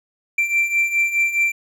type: beating tone pair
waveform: triangle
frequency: 2349 / 2353.8 Hz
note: D7 / D7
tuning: 0 / +3 cents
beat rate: 4.8 Hz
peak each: -21 / -16 dBFS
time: 0.38-1.52 s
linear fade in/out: 5 ms
effects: none